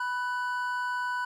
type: tone pair together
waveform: triangle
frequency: 987.8 / 1494.2 Hz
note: B5 / F#6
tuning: 0 / +17 cents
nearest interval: perfect fifth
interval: 717 cents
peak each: -29 / -30 dBFS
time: 0-1.25 s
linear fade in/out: 5 ms
effects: none